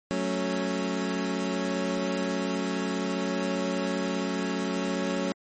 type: chord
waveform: 25% pulse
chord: F# minor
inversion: none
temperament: equal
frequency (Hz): 185 / 220 / 277.2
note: F#3 / A3 / C#4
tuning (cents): 0 / 0 / 0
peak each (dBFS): -27 / -29 / -27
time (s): 0.11-5.32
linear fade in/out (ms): 0
effects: MP3 32 kbps